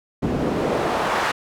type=noise with band-pass filter sweep; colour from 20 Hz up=pink; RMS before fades=-22 dBFS; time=0.22-1.32 s; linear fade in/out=10 ms; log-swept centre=220 to 1300 Hz; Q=1.1; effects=none